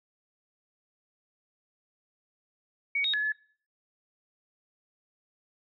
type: tone with pitch steps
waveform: sine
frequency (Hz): 2245 / 3748 / 1703 / 1718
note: C#7 / A#7 / G#6 / A6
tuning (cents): +21 / +9 / +43 / -42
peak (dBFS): -25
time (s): 2.95-3.322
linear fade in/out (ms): 5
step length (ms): 93
effects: noise-tail reverb RT60 0.5 s tail -21 dB re dry